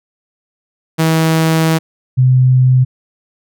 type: tone pair in turn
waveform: sawtooth / sine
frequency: 161.1 / 128.22 Hz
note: E3 / C3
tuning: -39 / -35 cents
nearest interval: major third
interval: 396 cents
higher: first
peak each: -6 dBFS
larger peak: neither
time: 0.98-1.79 / 2.17-2.85 s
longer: first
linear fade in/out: 20 ms
effects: none